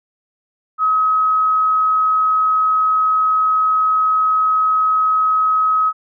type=tone; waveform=sine; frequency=1274 Hz; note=D#6; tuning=41 cents sharp; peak=-12 dBFS; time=0.78-5.93 s; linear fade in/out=50 ms; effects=none